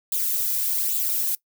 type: noise with flanger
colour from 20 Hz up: violet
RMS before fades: -24 dBFS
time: 0.12-1.35 s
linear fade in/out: 2 ms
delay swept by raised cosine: 0.26 to 2.06 ms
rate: 1.2 Hz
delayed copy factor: +0.6
effects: noise-tail reverb RT60 0.1 s tail -21 dB re dry